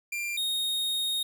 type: tone pair in turn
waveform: 45% pulse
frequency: 2380 / 3723 Hz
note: D7 / A#7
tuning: +22 / -3 cents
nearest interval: minor sixth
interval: 775 cents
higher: second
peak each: -30 / -27 dBFS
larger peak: second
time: 0.12-0.37 / 0.37-1.23 s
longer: second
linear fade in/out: 5 ms
effects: none